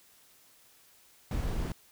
brown noise, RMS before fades -32 dBFS, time 1.31-1.72 s, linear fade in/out 2 ms, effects white hiss -61 dBFS RMS until 1.91 s

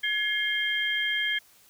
sine tone cluster, 1693 / 2131 / 3187 Hz, G#6 / C7 / G7, +33 / +31 / +28 cents, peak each -29 dBFS, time 0.03-1.39 s, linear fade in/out 10 ms, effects white hiss -58 dBFS RMS until 1.69 s

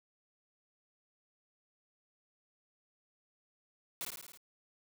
white noise with echo, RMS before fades -39 dBFS, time 4.01-4.05 s, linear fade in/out 0 ms, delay 54 ms, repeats 6, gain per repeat -3 dB, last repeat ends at 4.374 s, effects none

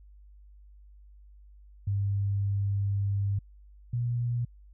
sine tone pair in turn, 100 / 120.15 Hz, G2 / B2, +35 / -47 cents, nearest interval minor third, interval 318 cents, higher second, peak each -25 / -26 dBFS, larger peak first, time 1.87-3.39 / 3.93-4.45 s, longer first, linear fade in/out 5 ms, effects added 50 Hz sine -50 dBFS peak until 4.73 s

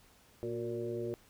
harmonic tone with a mistuned harmonic, 116.54 Hz, A#2, in tune, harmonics 1 / 2 / 3 / 4 / 5, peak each -43 / -45 / -37 / -41 / -45 dBFS, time 0.43-1.14 s, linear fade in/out 0 ms, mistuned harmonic 3, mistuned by +52 cents, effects pink hiss -63 dBFS RMS until 1.29 s

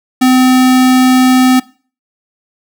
square tone, 256.1 Hz, C4, 37 cents flat, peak -6 dBFS, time 0.21-1.6 s, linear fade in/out 10 ms, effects noise-tail reverb RT60 0.4 s tail -21 dB re dry

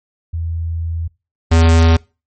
sine / square tone pair in turn, 82.8 / 82.28 Hz, E2 / E2, +8 / -3 cents, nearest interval unison, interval 11 cents, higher first, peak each -18 / -8 dBFS, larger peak second, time 0.33-1.08 / 1.51-1.97 s, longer first, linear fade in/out 10 ms, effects noise-tail reverb RT60 0.3 s tail -25 dB re dry + MP3 32 kbps

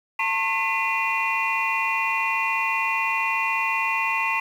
sine tone cluster, 896 / 1081 / 2018 / 2430 / 2727 Hz, A5 / C#6 / B6 / D#7 / F7, +31 / -44 / +37 / -42 / -42 cents, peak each -27 dBFS, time 0.19-4.4 s, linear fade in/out 5 ms, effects tanh soft clip ceiling -12 dBFS + 8-bit

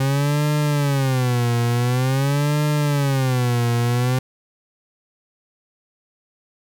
40% pulse tone with vibrato, 133.2 Hz, C3, 31 cents sharp, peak -16 dBFS, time 0-4.19 s, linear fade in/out 5 ms, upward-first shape sine, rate 0.47 Hz, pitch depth 200 cents each way, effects none

